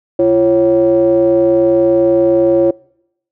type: ring-modulated tone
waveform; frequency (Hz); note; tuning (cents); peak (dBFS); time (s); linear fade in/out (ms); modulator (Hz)
triangle; 103.6; G#2; -4; -3; 0.19-2.71; 5; 445
effects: noise-tail reverb RT60 0.8 s tail -25 dB re dry